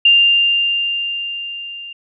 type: tone with level ramp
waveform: sine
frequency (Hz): 2794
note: F7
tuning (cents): 0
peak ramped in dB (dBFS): -6 to -29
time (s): 0.05-1.93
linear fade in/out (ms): 5
effects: none